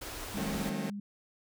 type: band-stop noise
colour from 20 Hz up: pink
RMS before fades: -41 dBFS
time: 0.01-0.7 s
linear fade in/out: 10 ms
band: 120 to 260 Hz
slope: 48 dB/octave
type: tone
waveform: sine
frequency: 203 Hz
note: G#3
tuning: 39 cents flat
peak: -36 dBFS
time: 0.34-1 s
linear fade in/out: 5 ms
type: chord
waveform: sawtooth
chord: D# diminished seventh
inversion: none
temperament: just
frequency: 155.56 / 186.68 / 224 / 268.8 Hz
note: D#3 / F#3 / A3 / C4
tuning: 0 / +16 / +31 / +47 cents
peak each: -36 dBFS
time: 0.37-0.9 s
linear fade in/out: 2 ms
effects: none